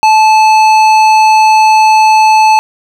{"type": "tone with tanh clipping", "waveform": "sine", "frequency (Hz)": 870, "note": "A5", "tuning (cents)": -20, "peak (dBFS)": -5, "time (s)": [0.03, 2.59], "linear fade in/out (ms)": 0, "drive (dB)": 14, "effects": []}